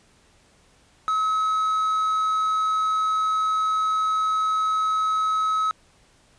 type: tone with quantisation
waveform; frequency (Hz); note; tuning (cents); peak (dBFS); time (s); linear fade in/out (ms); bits
triangle; 1284; E6; -46; -18; 1.08-5.71; 0; 8
effects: pink hiss -58 dBFS RMS until 6.38 s + resampled to 22050 Hz